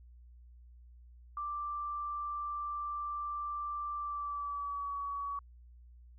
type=tone with pitch glide; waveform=sine; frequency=1176 to 1131.4 Hz; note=D6 to C#6; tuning=+2 to +35 cents; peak=-35 dBFS; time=1.37-5.39 s; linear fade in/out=2 ms; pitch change=-67 cents; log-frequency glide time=3.96-4.95 s; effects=added 60 Hz sine -53 dBFS peak until 6.18 s